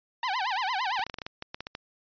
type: tone with vibrato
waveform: sawtooth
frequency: 880 Hz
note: A5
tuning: in tune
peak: -23 dBFS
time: 0.23-1.04 s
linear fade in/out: 2 ms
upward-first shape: sine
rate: 8.8 Hz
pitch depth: 290 cents each way
type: clicks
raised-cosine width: 0.2 ms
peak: -18 dBFS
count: 12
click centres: 0.994 / 1.066 / 1.098 / 1.142 / 1.186 / 1.218 / 1.265 / 1.424 / 1.545 / 1.606 / 1.669 / 1.751 s
effects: resampled to 11025 Hz